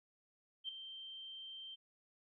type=tone with ADSR envelope; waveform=sine; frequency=3136 Hz; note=G7; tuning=in tune; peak=-37 dBFS; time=0.64-1.76 s; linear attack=47 ms; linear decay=4 ms; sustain=-10 dB; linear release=22 ms; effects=none